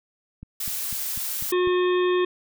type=click train; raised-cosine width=5 ms; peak=-26 dBFS; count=6; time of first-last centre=0.43-1.674 s; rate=4.02 Hz
type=noise; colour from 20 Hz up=blue; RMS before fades=-29 dBFS; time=0.6-1.52 s; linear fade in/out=5 ms
type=harmonic tone; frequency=361.1 Hz; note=F#4; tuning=42 cents flat; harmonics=1 / 3 / 5 / 7 / 9 / 10; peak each=-19 / -29 / -33 / -36 / -38 / -39 dBFS; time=1.52-2.25 s; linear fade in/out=5 ms
effects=none